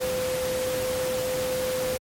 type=tone in noise; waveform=sine; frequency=511 Hz; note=C5; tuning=41 cents flat; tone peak=-25 dBFS; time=0-1.98 s; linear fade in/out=20 ms; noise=pink; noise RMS=-32 dBFS; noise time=0-1.98 s; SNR=+4 dB; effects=high-pass 80 Hz 12 dB/octave + MP3 64 kbps